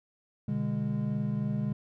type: chord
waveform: triangle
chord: G# diminished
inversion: first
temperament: equal with one note detuned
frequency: 123.47 / 146.83 / 205 Hz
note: B2 / D3 / G#3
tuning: 0 / 0 / -22 cents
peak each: -32 / -31 / -29 dBFS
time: 0.48-1.73 s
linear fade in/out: 5 ms
effects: none